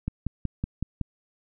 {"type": "click train", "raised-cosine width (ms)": 5, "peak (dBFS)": -15, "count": 6, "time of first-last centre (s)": [0.08, 1.013], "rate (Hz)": 5.36, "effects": []}